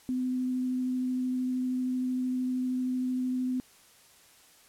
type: tone with vibrato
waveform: sine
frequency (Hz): 254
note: B3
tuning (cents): +49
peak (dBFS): -27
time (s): 0.09-3.6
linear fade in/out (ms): 0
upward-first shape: triangle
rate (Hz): 13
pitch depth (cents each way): 10
effects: white hiss -58 dBFS RMS until 4.68 s + low-pass 12000 Hz 12 dB/octave